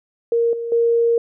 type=tone with level steps; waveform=sine; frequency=466.2 Hz; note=A#4; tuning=in tune; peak=-14 / -23 / -13 dBFS; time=0.32-1.18 s; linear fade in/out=2 ms; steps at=0.53 / 0.72 s; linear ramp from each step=2 ms; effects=none